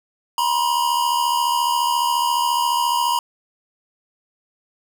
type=tone pair together; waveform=square; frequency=958 / 1032.4 Hz; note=A#5 / C6; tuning=+47 / -23 cents; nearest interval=minor second; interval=130 cents; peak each=-19 / -24 dBFS; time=0.38-3.19 s; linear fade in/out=2 ms; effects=none